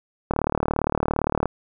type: click train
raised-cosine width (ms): 1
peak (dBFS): -7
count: 44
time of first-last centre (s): 0.31-1.457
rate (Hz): 37.5
effects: none